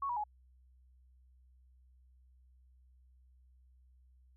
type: tone with pitch steps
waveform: sine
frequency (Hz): 1108.7 / 965.2 / 840.2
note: C#6 / B5 / G#5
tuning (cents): 0 / -40 / +20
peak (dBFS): -33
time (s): 0.02-0.239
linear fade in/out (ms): 5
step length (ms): 73
effects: added 63 Hz sine -61 dBFS peak until 4.36 s